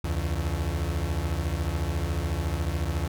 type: beating tone pair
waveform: 35% pulse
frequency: 70.8 / 84.8 Hz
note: C#2 / E2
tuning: +37 / +50 cents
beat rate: 14 Hz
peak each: -27 dBFS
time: 0.04-3.08 s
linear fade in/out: 5 ms
effects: none

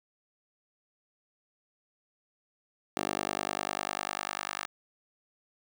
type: tone with high-pass filter sweep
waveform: 10% pulse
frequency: 50 Hz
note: G1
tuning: 35 cents sharp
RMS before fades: -35 dBFS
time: 2.97-4.66 s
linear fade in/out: 0 ms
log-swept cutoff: 400 to 1200 Hz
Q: 1.1
effects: none

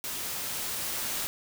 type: noise with level ramp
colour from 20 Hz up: white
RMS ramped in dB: -35 to -32 dBFS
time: 0.04-1.27 s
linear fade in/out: 0 ms
effects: none

